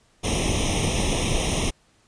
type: noise with comb filter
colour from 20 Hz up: pink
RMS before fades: -23 dBFS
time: 0.23-1.71 s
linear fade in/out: 20 ms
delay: 0.33 ms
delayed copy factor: +0.95
effects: pink hiss -61 dBFS RMS until 2.07 s + resampled to 22050 Hz